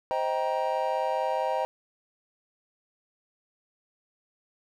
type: chord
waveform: triangle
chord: C minor seventh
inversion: none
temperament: just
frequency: 523.3 / 627.9 / 784.9 / 941.9 Hz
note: C5 / Eb5 / G5 / Bb5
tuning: 0 / +16 / +2 / +18 cents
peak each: -29 dBFS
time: 0.11-1.65 s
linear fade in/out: 0 ms
effects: none